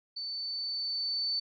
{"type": "tone with level ramp", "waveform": "sine", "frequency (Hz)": 4519, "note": "C#8", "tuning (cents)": 33, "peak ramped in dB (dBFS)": [-35, -28], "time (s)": [0.16, 1.4], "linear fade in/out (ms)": 10, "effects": []}